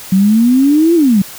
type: exponential two-way sweep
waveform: sine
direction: up then down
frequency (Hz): 185 to 348 to 185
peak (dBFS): -6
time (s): 0.12-1.22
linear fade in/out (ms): 5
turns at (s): 0.95
effects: white hiss -31 dBFS RMS until 1.38 s